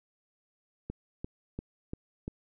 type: click train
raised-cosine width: 3 ms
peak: -23 dBFS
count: 5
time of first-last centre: 0.9-2.279 s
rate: 2.9 Hz
effects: none